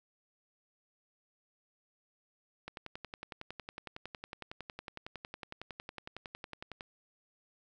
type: click train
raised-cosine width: 0.3 ms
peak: -26 dBFS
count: 46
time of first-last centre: 2.68-6.808 s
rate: 10.9 Hz
effects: none